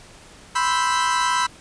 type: chord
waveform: 40% pulse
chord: C major seventh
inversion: third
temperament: equal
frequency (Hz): 987.8 / 1046.5 / 1318.5 / 1568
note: B5 / C6 / E6 / G6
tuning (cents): 0 / 0 / 0 / 0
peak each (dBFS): -20 / -26 / -24 / -26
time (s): 0.55-1.47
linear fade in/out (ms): 10
effects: pink hiss -46 dBFS RMS until 1.6 s + resampled to 22050 Hz